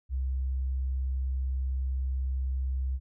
sine tone, 65.41 Hz, C2, in tune, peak -27 dBFS, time 0.09-3 s, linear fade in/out 50 ms, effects none

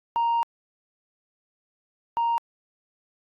sine tone pair in turn, 932.3 / 932.3 Hz, A#5 / A#5, 0 / 0 cents, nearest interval unison, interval 0 cents, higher neither, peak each -18 / -19 dBFS, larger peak first, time 0.16-0.43 / 2.17-2.38 s, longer first, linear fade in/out 0 ms, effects tanh soft clip ceiling -19 dBFS + AAC 64 kbps

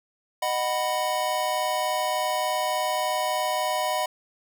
square chord, B major, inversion first, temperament just, 617.4 / 740.8 / 987.8 Hz, D#5 / F#5 / B5, -14 / +2 / 0 cents, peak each -29 dBFS, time 0.42-4.06 s, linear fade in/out 5 ms, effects none

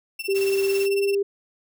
35% pulse tone with tremolo, 2700 Hz, E7, 41 cents sharp, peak -25 dBFS, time 0.19-1.15 s, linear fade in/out 5 ms, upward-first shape sine, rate 18 Hz, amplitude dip 90%
sine tone with pitch glide, 392 to 399.1 Hz, G4 to G4, 0 to +31 cents, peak -19 dBFS, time 0.28-1.23 s, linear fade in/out 10 ms, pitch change +31 cents, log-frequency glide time 0.66-1.04 s
white noise, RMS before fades -37 dBFS, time 0.34-0.87 s, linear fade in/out 20 ms
effects none

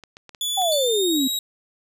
clicks, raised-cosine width 0.2 ms, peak -24 dBFS, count 5, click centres 0.037 / 0.169 / 0.293 / 0.348 / 0.619 s
sawtooth tone with pitch glide, 3451 to 3829 Hz, A7 to A#7, -34 to +46 cents, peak -20 dBFS, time 0.41-1.39 s, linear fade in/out 2 ms, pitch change +180 cents, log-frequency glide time 0.67-1.22 s
sine exponential sweep, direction down, 790 to 252.8 Hz, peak -19 dBFS, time 0.57-1.28 s, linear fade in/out 10 ms
sawtooth tone with exponential decay, 4435 Hz, C#8, in tune, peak -21 dBFS, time 0.72-1 s, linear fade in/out 1 ms, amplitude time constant 59 ms
effects none

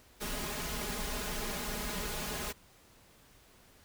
pink noise with comb filter, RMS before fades -37 dBFS, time 0.2-2.53 s, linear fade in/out 20 ms, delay 4.8 ms, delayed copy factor +1, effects pink hiss -61 dBFS RMS until 3.84 s

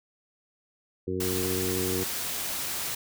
harmonic tone, 92.5 Hz, F#2, in tune, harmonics 1 / 2 / 3 / 4 / 5, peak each -35 / -36 / -35 / -31 / -35 dBFS, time 1.07-2.04 s, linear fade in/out 10 ms
white noise, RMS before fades -32 dBFS, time 1.2-2.95 s, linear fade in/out 5 ms
effects none

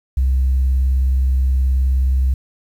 sine tone with vibrato, 65.41 Hz, C2, in tune, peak -11 dBFS, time 0.17-2.34 s, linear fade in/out 5 ms, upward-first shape sine, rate 19 Hz, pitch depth 30 cents each way, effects tanh soft clip ceiling -10 dBFS + 8-bit

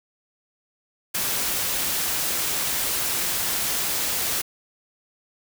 white noise, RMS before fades -25 dBFS, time 1.14-4.42 s, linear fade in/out 10 ms, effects none

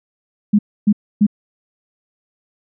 sine tone bursts, 207.7 Hz, G#3, in tune, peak -8 dBFS, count 3, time 0.53-1.267 s, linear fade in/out 10 ms, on 59 ms, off 280 ms, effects none

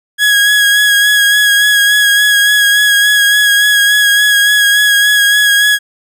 30% pulse tone with vibrato, 1661.2 Hz, G#6, in tune, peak -4 dBFS, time 0.18-5.79 s, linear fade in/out 50 ms, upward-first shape sine, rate 3.5 Hz, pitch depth 24 cents each way, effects none

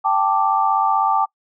sine chord, G suspended second, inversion none, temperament equal, 784 / 880 / 1174.7 Hz, G5 / A5 / D6, 0 / 0 / 0 cents, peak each -19 dBFS, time 0.04-1.26 s, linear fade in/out 20 ms, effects noise-tail reverb RT60 0.1 s tail -25 dB re dry

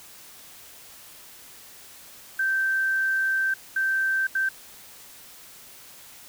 sine tone bursts at uneven times, 1559 Hz, G6, 10 cents flat, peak -21 dBFS, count 3, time 2.39-3.54 / 3.76-4.27 / 4.35-4.49 s, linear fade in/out 5 ms, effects white hiss -47 dBFS RMS until 6.28 s

